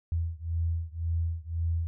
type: beating tone pair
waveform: sine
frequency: 82.41 / 84.31 Hz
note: E2 / E2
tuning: 0 / +40 cents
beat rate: 1.9 Hz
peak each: -30 / -31 dBFS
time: 0.12-1.87 s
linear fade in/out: 0 ms
effects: none